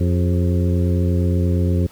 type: harmonic tone with a mistuned harmonic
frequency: 88.6 Hz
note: F2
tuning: 25 cents sharp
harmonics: 1 / 2 / 3 / 4 / 5 / 6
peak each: -16 / -22 / -26 / -28 / -30 / -32 dBFS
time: 0-1.87 s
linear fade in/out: 10 ms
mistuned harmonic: 5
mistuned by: -68 cents
effects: pink hiss -47 dBFS RMS until 1.91 s